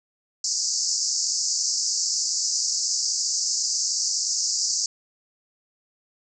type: band-pass noise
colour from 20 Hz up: pink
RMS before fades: -25 dBFS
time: 0.44-4.86 s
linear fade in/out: 2 ms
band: 4700 to 7400 Hz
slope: 96 dB/octave
effects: none